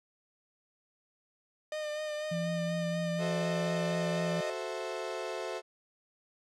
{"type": "tone with vibrato", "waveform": "45% pulse", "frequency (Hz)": 607, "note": "D#5", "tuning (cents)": -43, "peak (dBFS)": -34, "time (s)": [1.72, 4.5], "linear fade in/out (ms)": 2, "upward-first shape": "sine", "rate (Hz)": 4.1, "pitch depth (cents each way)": 25}
{"type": "tone", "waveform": "sine", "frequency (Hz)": 170, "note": "F3", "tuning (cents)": -46, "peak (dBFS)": -32, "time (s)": [2.31, 4.41], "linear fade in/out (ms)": 10}
{"type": "chord", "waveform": "35% pulse", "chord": "F# half-diminished seventh", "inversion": "none", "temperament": "equal", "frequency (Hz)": [370, 440, 523.3, 659.3], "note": ["F#4", "A4", "C5", "E5"], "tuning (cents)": [0, 0, 0, 0], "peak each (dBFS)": -39, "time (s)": [3.18, 5.62], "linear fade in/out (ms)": 50}
{"effects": ["low-pass 7000 Hz 12 dB/octave"]}